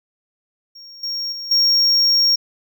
triangle tone with level steps, 5560 Hz, F8, 9 cents flat, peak -36 / -21 / -26 / -11 dBFS, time 0.75-2.36 s, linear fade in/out 10 ms, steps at 1.03 / 1.32 / 1.51 s, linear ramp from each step 5 ms, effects none

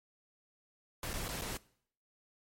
pink noise with dropouts, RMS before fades -39 dBFS, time 1.03-1.57 s, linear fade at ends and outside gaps 2 ms, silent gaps 1.133-1.138 / 1.282-1.288 / 1.412-1.418 s, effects noise-tail reverb RT60 0.6 s tail -21 dB re dry + MP3 64 kbps

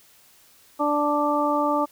harmonic tone, 293.7 Hz, D4, in tune, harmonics 1 / 2 / 3 / 4, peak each -25 / -25 / -25 / -25 dBFS, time 0.79-1.86 s, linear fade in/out 20 ms, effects white hiss -55 dBFS RMS until 1.91 s

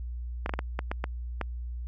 clicks, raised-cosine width 0.5 ms, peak -15 dBFS, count 8, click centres 0.461 / 0.494 / 0.538 / 0.591 / 0.791 / 0.915 / 1.041 / 1.413 s, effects added 60 Hz sine -33 dBFS peak until 1.87 s

